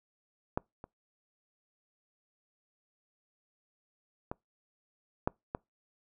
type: clicks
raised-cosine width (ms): 1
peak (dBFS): -16 / -30 / -22 / -14 / -19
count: 5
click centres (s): 0.575 / 0.841 / 4.315 / 5.275 / 5.549
effects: noise-tail reverb RT60 0.2 s tail -26 dB re dry